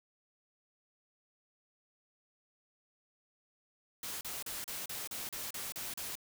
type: noise bursts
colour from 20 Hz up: white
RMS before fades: -41 dBFS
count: 10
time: 4.03-6.154 s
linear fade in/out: 2 ms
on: 180 ms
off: 36 ms
effects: none